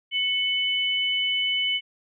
sine tone pair together, 2207 / 3003 Hz, C#7 / F#7, -8 / +25 cents, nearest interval perfect fourth, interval 533 cents, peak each -27 / -23 dBFS, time 0.11-1.81 s, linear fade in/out 50 ms, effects none

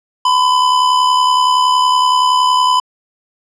square tone with amplitude modulation, 1006 Hz, B5, 32 cents sharp, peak -8 dBFS, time 0.25-2.8 s, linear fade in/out 5 ms, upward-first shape sine, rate 70.7 Hz, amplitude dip 45%, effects low-pass 6000 Hz 12 dB/octave

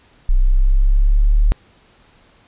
sine exponential sweep, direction up, 31.18 to 37.79 Hz, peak -9 dBFS, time 0.29-1.52 s, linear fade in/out 0 ms, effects pink hiss -52 dBFS RMS until 2.47 s + resampled to 8000 Hz

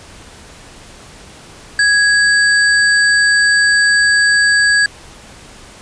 sine tone with sample-and-hold, 1661.2 Hz, G#6, in tune, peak -8 dBFS, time 1.79-4.86 s, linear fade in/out 2 ms, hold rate 6300 Hz, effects pink hiss -38 dBFS RMS until 5.81 s + resampled to 22050 Hz

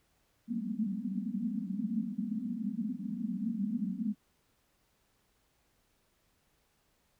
pink band-pass noise, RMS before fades -35 dBFS, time 0.47-4.15 s, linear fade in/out 50 ms, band 190 to 250 Hz, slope 96 dB/octave, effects pink hiss -73 dBFS RMS until 7.19 s

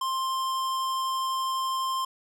sine tone with hard clipping, 1052 Hz, C6, 9 cents sharp, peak -28 dBFS, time 0.01-2.05 s, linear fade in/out 5 ms, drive 17 dB, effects none

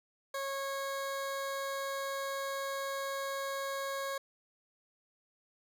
20% pulse tone, 548 Hz, C#5, 20 cents flat, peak -30 dBFS, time 0.34-4.18 s, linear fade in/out 5 ms, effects none

